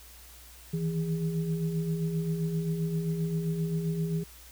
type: tone cluster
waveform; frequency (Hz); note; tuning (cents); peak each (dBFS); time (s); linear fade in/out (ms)
sine; 156.5 / 164.1 / 407.4; D#3 / E3 / G#4; +10 / -8 / -33; -37 / -28 / -37; 0.73-4.24; 10
effects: added 60 Hz sine -52 dBFS peak until 4.51 s + white hiss -52 dBFS RMS until 4.51 s